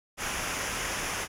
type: noise with comb filter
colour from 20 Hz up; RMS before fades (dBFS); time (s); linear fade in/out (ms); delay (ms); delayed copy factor
pink; -32; 0.17-1.28; 50; 0.24; -0.6
effects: low-pass 11000 Hz 12 dB/octave